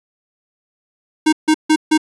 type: tone bursts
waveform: square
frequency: 311.1 Hz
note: D#4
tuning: in tune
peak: -10 dBFS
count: 4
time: 1.26-1.978 s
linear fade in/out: 10 ms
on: 67 ms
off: 150 ms
effects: resampled to 24000 Hz